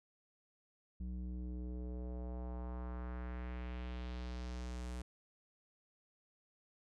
square tone with low-pass filter sweep, 61.4 Hz, B1, 9 cents flat, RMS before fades -43 dBFS, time 1-5.02 s, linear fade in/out 5 ms, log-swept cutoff 190 to 9400 Hz, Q 1.6, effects none

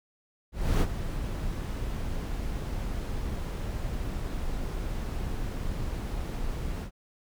brown noise with ADSR envelope, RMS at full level -21 dBFS, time 0.52-6.91 s, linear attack 290 ms, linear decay 47 ms, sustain -11 dB, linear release 83 ms, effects none

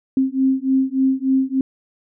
sine beating tone pair, 263.4 / 266.8 Hz, C4 / C4, +12 / +34 cents, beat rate 3.4 Hz, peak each -18 dBFS, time 0.17-1.61 s, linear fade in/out 2 ms, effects none

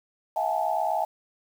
sine tone cluster, 647 / 715 / 814 / 873 Hz, E5 / F5 / G#5 / A5, -32 / +41 / -35 / -14 cents, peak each -29 dBFS, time 0.36-1.05 s, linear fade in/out 5 ms, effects 8-bit

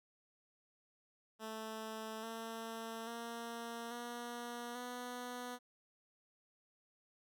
10% pulse tone with pitch steps, 220 / 226.3 / 232.8 / 239.5 / 246.4 Hz, A3 / A3 / A#3 / A#3 / B3, 0 / +49 / -2 / +47 / -4 cents, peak -35 dBFS, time 1.39-5.59 s, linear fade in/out 50 ms, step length 840 ms, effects none

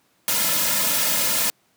white noise with comb filter, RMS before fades -21 dBFS, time 0.28-1.5 s, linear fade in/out 0 ms, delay 2.6 ms, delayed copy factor -1, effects pink hiss -63 dBFS RMS until 1.76 s + high-pass 150 Hz 12 dB/octave

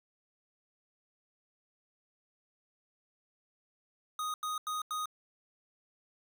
square tone bursts, 1244.5 Hz, D#6, in tune, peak -34 dBFS, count 4, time 4.19-5.057 s, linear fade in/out 2 ms, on 150 ms, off 89 ms, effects none

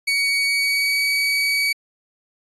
30% pulse tone with pitch glide, 2247 to 2268 Hz, C#7 to C#7, +23 to +39 cents, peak -15 dBFS, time 0.07-1.73 s, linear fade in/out 10 ms, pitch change +16 cents, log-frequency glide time 0.46-1 s, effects resampled to 24000 Hz

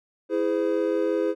triangle chord, E augmented, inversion none, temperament equal with one note detuned, 329.6 / 415.3 / 511.9 Hz, E4 / G#4 / B#4, 0 / 0 / -38 cents, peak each -24 dBFS, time 0.29-1.35 s, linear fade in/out 50 ms, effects none

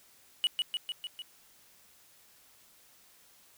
triangle tone with echo, 2932 Hz, F#7, 16 cents flat, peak -22 dBFS, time 0.44-0.47 s, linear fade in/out 0 ms, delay 150 ms, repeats 5, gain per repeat -3 dB, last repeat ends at 1.22 s, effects white hiss -61 dBFS RMS until 3.57 s

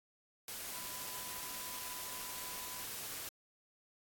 sine tone in noise, 1000 Hz, B5, 21 cents sharp, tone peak -53 dBFS, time 0.73-2.84 s, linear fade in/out 2 ms, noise white, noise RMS -44 dBFS, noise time 0.48-3.29 s, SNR -12 dB, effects AAC 64 kbps

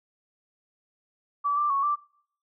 sine tone with pitch steps, 1152 / 1179 / 1107 / 1173 Hz, D6 / D6 / C#6 / D6, -34 / +6 / -3 / -2 cents, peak -22 dBFS, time 1.44-1.96 s, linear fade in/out 20 ms, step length 130 ms, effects noise-tail reverb RT60 0.6 s tail -23 dB re dry

